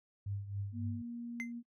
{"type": "tone with tremolo", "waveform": "sine", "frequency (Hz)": 100.1, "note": "G2", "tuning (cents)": 37, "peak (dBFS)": -34, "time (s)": [0.26, 1.02], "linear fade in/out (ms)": 5, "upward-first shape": "triangle", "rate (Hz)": 3.7, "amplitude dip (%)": 75}
{"type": "tone", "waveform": "sine", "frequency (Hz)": 236.7, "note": "A#3", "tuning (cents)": 27, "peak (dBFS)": -40, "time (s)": [0.72, 1.63], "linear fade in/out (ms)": 50}
{"type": "tone with exponential decay", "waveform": "triangle", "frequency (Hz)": 2073, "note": "C7", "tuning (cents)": -17, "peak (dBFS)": -32, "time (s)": [1.4, 1.52], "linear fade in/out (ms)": 0, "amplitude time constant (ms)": 25}
{"effects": ["noise-tail reverb RT60 0.1 s tail -25 dB re dry"]}